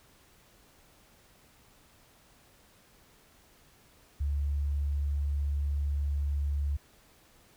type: tone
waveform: sine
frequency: 71.6 Hz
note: D2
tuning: 43 cents flat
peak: -27 dBFS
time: 4.2-6.77 s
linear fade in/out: 10 ms
effects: pink hiss -61 dBFS RMS until 7.56 s